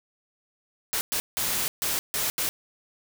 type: noise bursts at uneven times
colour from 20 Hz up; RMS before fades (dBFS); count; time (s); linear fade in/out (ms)
white; -27; 6; 0.93-1.01 / 1.12-1.2 / 1.37-1.68 / 1.82-1.99 / 2.14-2.3 / 2.38-2.49; 0
effects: none